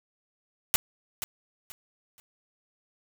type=noise with echo; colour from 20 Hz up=white; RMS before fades=-22 dBFS; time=0.74-0.76 s; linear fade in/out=0 ms; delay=480 ms; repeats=3; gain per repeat=-11 dB; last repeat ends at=2.2 s; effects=none